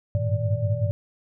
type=tone cluster; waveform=sine; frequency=98.4 / 104 / 114.3 / 156.1 / 582 Hz; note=G2 / G#2 / A#2 / D#3 / D5; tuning=+7 / +3 / -34 / +6 / -16 cents; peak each=-28 / -26 / -25 / -34 / -31 dBFS; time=0.15-0.91 s; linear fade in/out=0 ms; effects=none